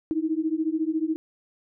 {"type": "beating tone pair", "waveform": "sine", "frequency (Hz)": [310.5, 324.5], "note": ["D#4", "E4"], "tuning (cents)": [-3, -27], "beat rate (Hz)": 14, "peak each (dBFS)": -26, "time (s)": [0.11, 1.16], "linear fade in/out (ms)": 0, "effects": []}